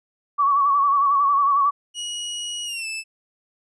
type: tone with vibrato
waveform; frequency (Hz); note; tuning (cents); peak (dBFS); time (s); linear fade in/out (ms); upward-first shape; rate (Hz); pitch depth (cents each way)
sine; 1128; C#6; +30; -15; 0.38-1.71; 20; sine; 11; 54
type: tone with pitch glide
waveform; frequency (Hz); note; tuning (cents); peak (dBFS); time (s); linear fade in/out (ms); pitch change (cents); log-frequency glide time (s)
sawtooth; 2904 to 2632; F#7 to E7; -33 to -3; -24; 1.94-3.04; 50; -170; 2.65-2.86
effects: resampled to 24000 Hz